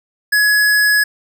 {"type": "tone", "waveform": "square", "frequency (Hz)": 1686, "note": "G#6", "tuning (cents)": 26, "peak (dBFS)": -11, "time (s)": [0.32, 1.04], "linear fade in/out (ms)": 10, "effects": []}